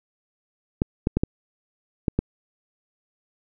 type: clicks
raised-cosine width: 3 ms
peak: -7 dBFS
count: 6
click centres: 0.819 / 1.071 / 1.17 / 1.235 / 2.082 / 2.19 s
effects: none